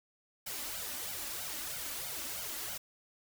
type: noise with flanger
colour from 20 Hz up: white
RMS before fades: -40 dBFS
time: 0.46-2.78 s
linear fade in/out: 10 ms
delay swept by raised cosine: 1.3 to 3.5 ms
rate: 3.1 Hz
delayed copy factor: +0.85
effects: none